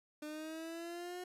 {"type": "linear sweep", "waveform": "30% pulse", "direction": "up", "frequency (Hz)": [299.6, 363.1], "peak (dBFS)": -40, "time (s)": [0.22, 1.24], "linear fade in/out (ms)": 5, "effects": ["resampled to 32000 Hz", "12-bit"]}